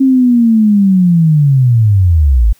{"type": "linear sweep", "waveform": "sine", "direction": "down", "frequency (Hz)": [270.6, 48.88], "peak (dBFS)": -5, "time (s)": [0, 2.53], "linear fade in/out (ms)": 10, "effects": ["white hiss -50 dBFS RMS until 2.59 s"]}